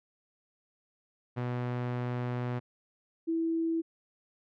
sawtooth / sine tone pair in turn, 123 / 328.4 Hz, B2 / E4, -7 / -6 cents, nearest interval octave + perfect fourth, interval 1701 cents, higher second, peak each -27 dBFS, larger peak neither, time 1.36-2.6 / 3.27-3.82 s, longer first, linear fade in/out 20 ms, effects low-pass 2000 Hz 12 dB/octave

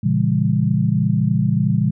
sine chord, A# diminished seventh, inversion none, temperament just, 116.54 / 139.85 / 167.82 / 201.4 Hz, A#2 / C#3 / E3 / G3, 0 / +16 / +31 / +47 cents, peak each -20 dBFS, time 0.03-1.91 s, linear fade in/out 10 ms, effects none

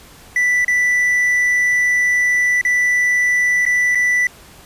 triangle tone with dropouts, 1975.5 Hz, B6, in tune, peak -11 dBFS, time 0.36-4.27 s, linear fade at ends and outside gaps 2 ms, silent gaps 0.647-0.68 / 2.613-2.65 / 3.653-3.663 / 3.949-3.954 s, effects pink hiss -43 dBFS RMS until 4.65 s + resampled to 32000 Hz

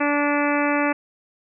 harmonic tone, 290.4 Hz, D4, 19 cents flat, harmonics 1 / 2 / 3 / 4 / 5 / 6 / 7 / 8 / 9, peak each -22 / -25 / -27 / -28 / -29 / -30 / -30 / -31 / -32 dBFS, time 0-0.93 s, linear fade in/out 10 ms, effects none

